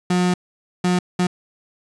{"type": "tone bursts at uneven times", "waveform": "35% pulse", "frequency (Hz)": 179.8, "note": "F#3", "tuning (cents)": -49, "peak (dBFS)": -14, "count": 3, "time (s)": [[0.1, 0.34], [0.84, 0.99], [1.19, 1.27]], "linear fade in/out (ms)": 5, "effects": ["resampled to 22050 Hz", "9-bit"]}